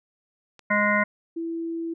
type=click; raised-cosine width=0.2 ms; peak=-29 dBFS; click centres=0.593 s
type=harmonic tone; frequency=207.7 Hz; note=G#3; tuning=in tune; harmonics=1 / 3 / 5 / 7 / 9 / 10; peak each=-26 / -26 / -26 / -26 / -26 / -26 dBFS; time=0.7-1.04 s; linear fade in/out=10 ms
type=tone; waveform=sine; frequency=331.6 Hz; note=E4; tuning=10 cents sharp; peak=-27 dBFS; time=1.36-1.94 s; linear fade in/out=10 ms
effects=none